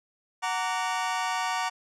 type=chord; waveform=sawtooth; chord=Gb augmented; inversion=none; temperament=just; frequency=740 / 925 / 1156.2 Hz; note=Gb5 / Bb5 / D6; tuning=0 / -14 / -27 cents; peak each=-27 / -26 / -29 dBFS; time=0.42-1.7 s; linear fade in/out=20 ms; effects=low-pass 7000 Hz 12 dB/octave